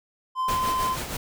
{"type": "tone", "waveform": "triangle", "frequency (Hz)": 1033, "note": "C6", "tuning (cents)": -22, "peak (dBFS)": -21, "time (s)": [0.35, 0.97], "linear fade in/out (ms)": 50}
{"type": "noise with tremolo", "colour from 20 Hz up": "pink", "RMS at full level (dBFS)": -30, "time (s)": [0.48, 1.17], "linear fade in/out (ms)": 5, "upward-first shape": "sine", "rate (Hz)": 6.3, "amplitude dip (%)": 50}
{"effects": []}